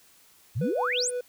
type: exponential sweep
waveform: sine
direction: up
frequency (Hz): 94 to 10280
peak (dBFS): -25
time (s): 0.55-1.11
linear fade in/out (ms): 20
type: tone with tremolo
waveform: triangle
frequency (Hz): 493.7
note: B4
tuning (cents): -1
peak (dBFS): -25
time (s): 0.61-1.21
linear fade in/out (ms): 5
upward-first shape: sine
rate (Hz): 5.8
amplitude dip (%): 55
effects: white hiss -58 dBFS RMS until 1.28 s